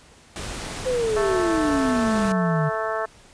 pink noise, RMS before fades -32 dBFS, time 0.36-2.32 s, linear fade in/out 0 ms
sine exponential sweep, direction down, 523.3 to 146.83 Hz, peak -20 dBFS, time 0.85-2.7 s, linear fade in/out 20 ms
harmonic tone, 220 Hz, A3, in tune, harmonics 2 / 3 / 4 / 5 / 6 / 7 / 8, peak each -30 / -27 / -33 / -31 / -31 / -36 / -34 dBFS, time 1.16-3.06 s, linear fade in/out 10 ms
effects pink hiss -51 dBFS RMS until 3.33 s + resampled to 22050 Hz

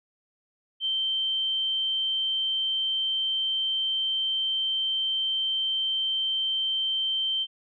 sine tone, 3120 Hz, G7, 9 cents flat, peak -24 dBFS, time 0.8-7.47 s, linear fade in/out 50 ms, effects none

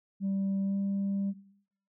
sine tone with pitch glide, 195.1 to 197.6 Hz, G3 to G3, -8 to +14 cents, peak -26 dBFS, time 0.2-1.34 s, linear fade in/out 50 ms, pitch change +22 cents, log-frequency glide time 0.62-0.76 s, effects noise-tail reverb RT60 0.7 s tail -18 dB re dry + tanh soft clip ceiling -26 dBFS

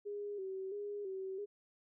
sine tone with vibrato, 395.6 Hz, G4, 16 cents sharp, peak -39 dBFS, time 0.05-1.46 s, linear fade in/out 20 ms, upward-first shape square, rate 1.5 Hz, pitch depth 62 cents each way, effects none

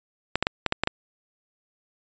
clicks, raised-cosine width 0.3 ms, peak -5 dBFS, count 7, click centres 0.356 / 0.426 / 0.469 / 0.663 / 0.724 / 0.836 / 0.874 s, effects resampled to 16000 Hz

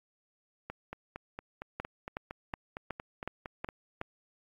two click trains, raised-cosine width 0.5 ms, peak -20 / -24 dBFS, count 7 / 14, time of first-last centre 1.8-4.014 / 0.7-3.689 s, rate 2.71 / 4.35 Hz, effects AAC 64 kbps

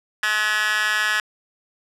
10% pulse tone with high-pass filter, 213 Hz, G#3, 44 cents sharp, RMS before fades -21 dBFS, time 0.23-1.2 s, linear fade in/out 2 ms, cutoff 1800 Hz, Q 8.1, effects low-pass 11000 Hz 12 dB/octave

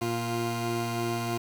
20% pulse tone pair together, 117.41 / 349.2 Hz, A#2 / F4, +13 / 0 cents, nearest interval octave + perfect fifth, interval 1887 cents, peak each -26 dBFS, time 0.01-1.38 s, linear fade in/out 10 ms, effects 8-bit

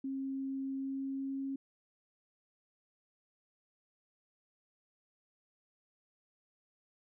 sine tone with pitch glide, 269.3 to 271.6 Hz, C#4 to C#4, -50 to -35 cents, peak -35 dBFS, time 0.04-1.56 s, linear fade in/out 5 ms, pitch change +15 cents, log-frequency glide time 0.74-1.45 s, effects none

